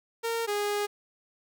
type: tone pair in turn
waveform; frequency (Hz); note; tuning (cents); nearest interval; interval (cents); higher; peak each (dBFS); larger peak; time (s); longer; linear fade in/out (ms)
sawtooth; 460 / 412.1; A#4 / G#4; -23 / -13; major second; 190; first; -24 / -23; second; 0.23-0.47 / 0.47-0.87; second; 20
effects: none